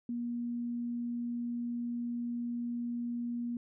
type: tone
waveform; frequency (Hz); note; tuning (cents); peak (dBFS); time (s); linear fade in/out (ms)
sine; 238.6; A#3; +41; -33; 0.09-3.57; 2
effects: none